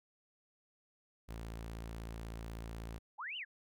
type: tone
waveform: sawtooth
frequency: 56.2 Hz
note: A1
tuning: 37 cents sharp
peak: -39 dBFS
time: 1.28-2.99 s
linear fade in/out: 20 ms
type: linear two-way sweep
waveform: sine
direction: up then down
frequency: 742 to 3106 to 1556 Hz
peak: -40 dBFS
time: 3.18-3.45 s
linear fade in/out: 20 ms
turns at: 3.37 s
effects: none